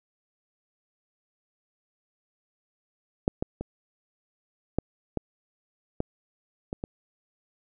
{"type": "clicks", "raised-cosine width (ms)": 2, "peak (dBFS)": [-8, -13, -19, -10, -14, -13, -18, -18], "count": 8, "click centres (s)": [3.279, 3.425, 3.61, 4.786, 5.173, 6.004, 6.729, 6.839], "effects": []}